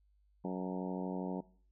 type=harmonic tone with a mistuned harmonic; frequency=92.5 Hz; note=F#2; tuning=in tune; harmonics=2 / 3 / 4 / 5 / 6 / 7 / 8 / 9 / 10; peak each=-38 / -42 / -44 / -46 / -48 / -49 / -50 / -51 / -52 dBFS; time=0.44-1.41 s; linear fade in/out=10 ms; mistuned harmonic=9; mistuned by=+49 cents; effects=noise-tail reverb RT60 0.5 s tail -21 dB re dry + added 50 Hz sine -67 dBFS peak until 1.71 s